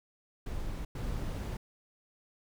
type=noise bursts at uneven times; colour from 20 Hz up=brown; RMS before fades=-36 dBFS; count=2; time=0.46-0.85 / 0.95-1.57 s; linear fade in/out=5 ms; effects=none